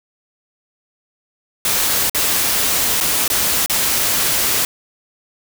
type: noise with dropouts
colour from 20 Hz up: white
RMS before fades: -17 dBFS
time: 1.65-4.65 s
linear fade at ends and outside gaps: 2 ms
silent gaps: 2.097-2.147 / 3.003-3.009 / 3.279-3.3 / 3.661-3.697 s
effects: none